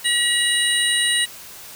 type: tone cluster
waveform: sine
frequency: 1916 / 2889 / 3888 / 8750 Hz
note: A#6 / F#7 / B7 / C#9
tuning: +47 / -42 / -28 / -24 cents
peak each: -22 dBFS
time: 0.04-1.26 s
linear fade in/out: 20 ms
effects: white hiss -39 dBFS RMS until 1.75 s